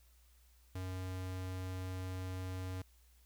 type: tone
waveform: square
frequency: 92.7 Hz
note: F#2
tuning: 4 cents sharp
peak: -40 dBFS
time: 0.75-2.82 s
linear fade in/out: 5 ms
effects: added 60 Hz sine -63 dBFS peak until 3.25 s + white hiss -71 dBFS RMS until 3.25 s